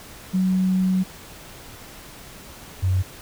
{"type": "tone pair in turn", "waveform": "sine", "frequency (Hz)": [186.6, 93.3], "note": ["F#3", "F#2"], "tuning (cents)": [15, 15], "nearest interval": "octave", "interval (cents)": 1200, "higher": "first", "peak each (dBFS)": -17, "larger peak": "neither", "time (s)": [[0.33, 1.04], [2.82, 3.03]], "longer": "first", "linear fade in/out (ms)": 20, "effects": ["pink hiss -42 dBFS RMS until 3.21 s"]}